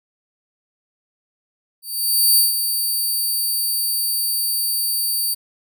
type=tone with ADSR envelope; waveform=5% pulse; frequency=4615 Hz; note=D8; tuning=31 cents flat; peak=-4 dBFS; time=1.82-5.35 s; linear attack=550 ms; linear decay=150 ms; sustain=-8 dB; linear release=20 ms; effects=none